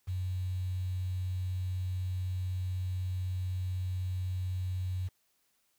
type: tone with quantisation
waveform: sine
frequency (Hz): 92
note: F#2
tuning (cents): -9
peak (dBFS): -31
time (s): 0.07-5.09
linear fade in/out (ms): 20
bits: 9
effects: white hiss -74 dBFS RMS until 5.78 s